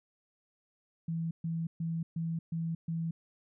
sine tone bursts, 164.81 Hz, E3, in tune, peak -31 dBFS, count 6, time 1.08-3.11 s, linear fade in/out 5 ms, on 230 ms, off 130 ms, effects none

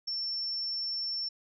sine tone, 5410 Hz, E8, 44 cents sharp, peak -31 dBFS, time 0.07-1.29 s, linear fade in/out 10 ms, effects none

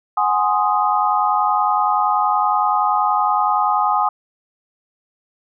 sine chord, Ab dominant seventh, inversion third, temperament equal, 740 / 830.6 / 1046.5 / 1244.5 Hz, Gb5 / Ab5 / C6 / Eb6, 0 / 0 / 0 / 0 cents, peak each -22 / -18 / -22 / -19 dBFS, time 0.17-4.09 s, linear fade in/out 5 ms, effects none

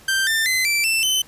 sawtooth tone with pitch steps, 1568 / 1790.8 / 2045 / 2336 / 2668 / 3047 Hz, G6 / A6 / C7 / D7 / E7 / G7, 0 / +30 / -40 / -10 / +20 / -50 cents, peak -14 dBFS, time 0.08-1.22 s, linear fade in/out 5 ms, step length 190 ms, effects pink hiss -48 dBFS RMS until 1.27 s + resampled to 32000 Hz

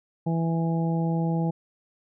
harmonic tone, 165.2 Hz, E3, 4 cents sharp, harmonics 1 / 2 / 3 / 4 / 5, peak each -23 / -32 / -35 / -38 / -35 dBFS, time 0.26-1.51 s, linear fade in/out 10 ms, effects none

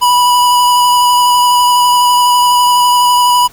square tone with vibrato, 982 Hz, B5, 10 cents flat, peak -7 dBFS, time 0.01-3.48 s, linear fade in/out 20 ms, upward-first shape square, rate 12 Hz, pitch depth 10 cents each way, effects pink hiss -40 dBFS RMS until 3.52 s

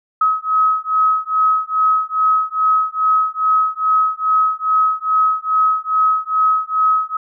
sine beating tone pair, 1275 / 1277.4 Hz, D#6 / D#6, +42 / +45 cents, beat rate 2.4 Hz, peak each -16 dBFS, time 0.21-7.17 s, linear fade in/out 5 ms, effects none

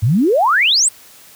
sine exponential sweep, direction up, 96.7 to 8790 Hz, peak -10 dBFS, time 0.02-0.89 s, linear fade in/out 10 ms, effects white hiss -43 dBFS RMS until 1.35 s + high-pass 60 Hz 12 dB/octave

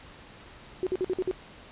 sine tone bursts, 370 Hz, F#4, in tune, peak -24 dBFS, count 6, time 0.83-1.312 s, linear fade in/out 0 ms, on 37 ms, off 52 ms, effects pink hiss -49 dBFS RMS until 1.71 s + resampled to 8000 Hz

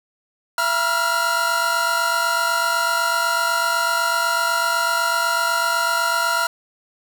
45% pulse tone cluster, 673 / 962 / 1356 / 1404 Hz, E5 / B5 / E6 / F6, +36 / -46 / +49 / +9 cents, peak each -27 / -24 / -25 / -21 dBFS, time 0.58-6.47 s, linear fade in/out 2 ms, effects none

